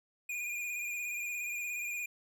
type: tone with vibrato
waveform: square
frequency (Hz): 2429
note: D#7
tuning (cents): -42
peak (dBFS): -36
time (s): 0.29-2.06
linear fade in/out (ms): 5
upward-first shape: square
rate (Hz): 17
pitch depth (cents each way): 29
effects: none